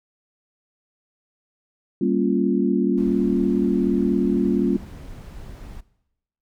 sine chord, G half-diminished seventh, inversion none, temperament equal, 196 / 233.1 / 277.2 / 349.2 Hz, G3 / Bb3 / Db4 / F4, 0 / 0 / 0 / 0 cents, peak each -23 dBFS, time 2.01-4.77 s, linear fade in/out 5 ms
brown noise, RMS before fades -38 dBFS, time 2.97-5.81 s, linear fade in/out 10 ms
effects noise-tail reverb RT60 0.9 s tail -19 dB re dry

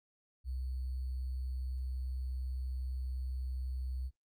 sine tone with sample-and-hold, 64.1 Hz, C2, 35 cents flat, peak -35 dBFS, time 0.44-4.11 s, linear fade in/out 50 ms, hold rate 4410 Hz, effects noise-tail reverb RT60 0.1 s tail -26 dB re dry + Opus 48 kbps

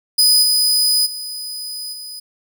sawtooth tone with level steps, 4983 Hz, D#8, 2 cents sharp, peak -7 / -10 / -23 / -27 dBFS, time 0.18-2.2 s, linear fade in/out 10 ms, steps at 0.42 / 1.05 / 1.92 s, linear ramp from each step 20 ms, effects none

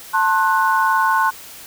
sine chord, F# diminished, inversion first, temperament just, 888 / 1065.6 / 1480 Hz, A5 / C6 / F#6, +16 / +31 / 0 cents, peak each -18 / -17 / -19 dBFS, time 0.13-1.31 s, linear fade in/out 20 ms, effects white hiss -38 dBFS RMS until 1.66 s

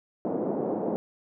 pink band-pass noise, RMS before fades -29 dBFS, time 0.25-0.96 s, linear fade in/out 0 ms, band 210 to 680 Hz, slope 24 dB/octave, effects none

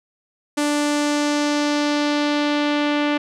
sawtooth tone with low-pass filter sweep, 293.7 Hz, D4, in tune, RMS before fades -20 dBFS, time 0.57-3.18 s, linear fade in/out 10 ms, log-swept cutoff 9100 to 2900 Hz, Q 1.5, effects none

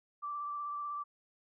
sine tone with vibrato, 1169 Hz, D6, 8 cents flat, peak -36 dBFS, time 0.22-1.04 s, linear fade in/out 20 ms, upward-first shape sine, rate 16 Hz, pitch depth 17 cents each way, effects none

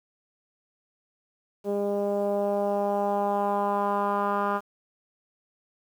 10% pulse tone with low-pass filter sweep, 202.4 Hz, G#3, 44 cents flat, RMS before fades -26 dBFS, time 1.64-4.61 s, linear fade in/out 50 ms, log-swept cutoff 480 to 1300 Hz, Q 2.6, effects 9-bit

